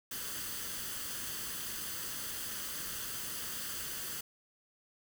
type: noise with comb filter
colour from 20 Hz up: white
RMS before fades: -40 dBFS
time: 0.11-4.21 s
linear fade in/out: 5 ms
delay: 0.64 ms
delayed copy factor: +0.55
effects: none